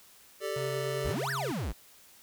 square chord, G suspended second, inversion none, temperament just, 392 / 441 / 588 Hz, G4 / A4 / D5, 0 / +4 / +2 cents, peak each -37 dBFS, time 0.4-1.16 s, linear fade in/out 50 ms
square tone with pitch glide, 133.3 to 135.79 Hz, C3 to C#3, +33 to -35 cents, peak -37 dBFS, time 0.56-1.52 s, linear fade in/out 5 ms, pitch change +32 cents, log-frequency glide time 0.73-1.16 s
square exponential two-way sweep, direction up then down, 43 to 1914 to 43 Hz, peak -32 dBFS, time 1.04-1.73 s, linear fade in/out 20 ms, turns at 1.31 s
effects white hiss -57 dBFS RMS until 2.22 s

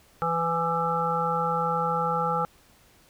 harmonic tone with a mistuned harmonic, 166.5 Hz, E3, 18 cents sharp, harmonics 1 / 3 / 5 / 7 / 8, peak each -32 / -30 / -28 / -32 / -28 dBFS, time 0.22-2.45 s, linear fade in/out 0 ms, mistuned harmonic 7, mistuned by +36 cents, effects pink hiss -58 dBFS RMS until 3.09 s

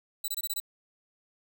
5% pulse tone bursts, 3961 Hz, B7, 4 cents sharp, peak -22 dBFS, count 6, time 0.24-0.601 s, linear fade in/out 5 ms, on 41 ms, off 23 ms, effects none

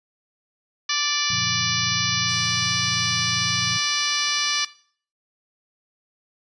harmonic tone, 586 Hz, D5, 4 cents flat, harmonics 2 / 3 / 4 / 5 / 6 / 7 / 8 / 9 / 10, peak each -30 / -30 / -30 / -30 / -30 / -30 / -30 / -30 / -30 dBFS, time 0.89-4.65 s, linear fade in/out 5 ms
sine chord, Gb major seventh, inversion none, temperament equal with one note detuned, 92.5 / 116.54 / 139.23 / 174.61 Hz, Gb2 / Bb2 / Db3 / F3, 0 / 0 / +8 / 0 cents, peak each -38 / -33 / -37 / -34 dBFS, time 1.3-3.78 s, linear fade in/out 5 ms
white noise, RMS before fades -41 dBFS, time 2.26-4.67 s, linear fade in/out 50 ms
effects noise-tail reverb RT60 0.5 s tail -18 dB re dry + resampled to 22050 Hz

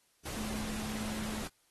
sine tone in noise, 215.4 Hz, A3, 37 cents flat, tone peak -38 dBFS, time 0.36-1.43 s, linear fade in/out 10 ms, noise pink, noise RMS -41 dBFS, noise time 0.25-1.48 s, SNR 0 dB, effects white hiss -71 dBFS RMS until 1.7 s + AAC 32 kbps

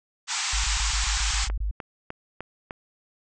white band-pass noise, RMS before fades -28 dBFS, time 0.27-1.49 s, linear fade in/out 50 ms, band 760 to 8000 Hz, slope 96 dB/octave
sine tone bursts, 50.9 Hz, G#1, 34 cents flat, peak -24 dBFS, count 9, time 0.53-1.712 s, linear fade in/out 5 ms, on 110 ms, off 24 ms
click train, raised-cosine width 0.5 ms, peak -19 dBFS, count 5, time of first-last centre 1.5-2.708 s, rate 3.31 Hz
effects none

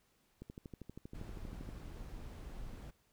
click train, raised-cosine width 3 ms, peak -34 dBFS, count 17, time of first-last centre 0.42-1.69 s, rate 12.6 Hz
brown noise, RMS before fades -47 dBFS, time 1.14-2.91 s, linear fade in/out 10 ms
effects pink hiss -74 dBFS RMS until 3.12 s

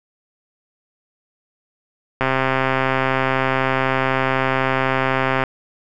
click train, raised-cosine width 0.5 ms, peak -3 dBFS, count 427, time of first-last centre 2.21-5.437 s, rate 132 Hz, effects none

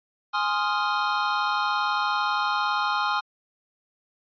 square chord, F minor seventh, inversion first, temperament equal, 830.6 / 1046.5 / 1244.5 / 1396.9 Hz, Ab5 / C6 / Eb6 / F6, 0 / 0 / 0 / 0 cents, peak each -29 dBFS, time 0.33-3.21 s, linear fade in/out 20 ms, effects resampled to 11025 Hz

